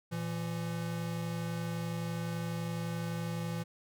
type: tone pair together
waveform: square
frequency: 116.3 / 168.14 Hz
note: A#2 / E3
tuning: -4 / +35 cents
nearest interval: tritone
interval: 639 cents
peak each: -40 / -36 dBFS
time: 0.11-3.64 s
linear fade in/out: 20 ms
effects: none